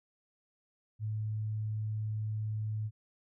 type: tone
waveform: sine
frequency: 107.8 Hz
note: A2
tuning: 35 cents flat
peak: -32 dBFS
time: 0.99-2.91 s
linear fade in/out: 50 ms
effects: none